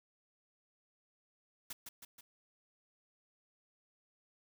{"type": "noise with echo", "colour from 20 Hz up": "white", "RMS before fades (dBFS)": -44, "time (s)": [1.7, 1.73], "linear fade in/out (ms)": 5, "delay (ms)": 160, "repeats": 3, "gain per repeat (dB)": -4, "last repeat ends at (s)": 2.21, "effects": []}